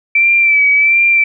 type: tone with vibrato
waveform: sine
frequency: 2325 Hz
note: D7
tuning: 18 cents flat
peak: -7 dBFS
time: 0.15-1.24 s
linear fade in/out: 5 ms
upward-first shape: sine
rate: 1.4 Hz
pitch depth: 41 cents each way
effects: none